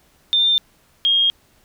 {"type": "tone pair in turn", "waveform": "sine", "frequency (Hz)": [3597, 3242], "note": ["A7", "G#7"], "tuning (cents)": [37, -42], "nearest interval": "major second", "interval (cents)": 179, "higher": "first", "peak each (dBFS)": -13, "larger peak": "neither", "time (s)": [[0.33, 0.58], [1.05, 1.3]], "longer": "neither", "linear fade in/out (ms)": 0, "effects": ["pink hiss -57 dBFS RMS until 1.64 s"]}